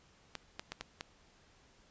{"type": "clicks", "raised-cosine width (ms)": 0.2, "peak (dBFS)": -22, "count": 5, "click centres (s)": [0.353, 0.595, 0.72, 0.81, 1.009], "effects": ["pink hiss -65 dBFS RMS until 1.9 s", "resampled to 16000 Hz"]}